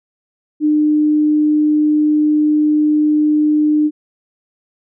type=tone; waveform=sine; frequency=302.1 Hz; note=D4; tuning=49 cents sharp; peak=-10 dBFS; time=0.6-3.91 s; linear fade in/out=50 ms; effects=none